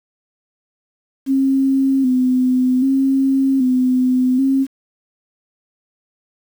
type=tone with vibrato; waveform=sine; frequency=261.6 Hz; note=C4; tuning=in tune; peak=-12 dBFS; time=1.26-4.67 s; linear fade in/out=50 ms; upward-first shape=square; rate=0.64 Hz; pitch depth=49 cents each way; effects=7-bit